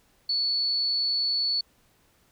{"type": "tone", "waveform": "sine", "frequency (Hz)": 4435, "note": "C#8", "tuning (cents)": 0, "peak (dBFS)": -23, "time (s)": [0.29, 1.61], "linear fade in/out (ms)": 5, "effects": ["pink hiss -64 dBFS RMS until 2.31 s"]}